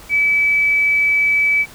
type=tone; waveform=sine; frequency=2297 Hz; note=D7; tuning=39 cents flat; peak=-12 dBFS; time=0.09-1.66 s; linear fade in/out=50 ms; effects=pink hiss -40 dBFS RMS until 1.74 s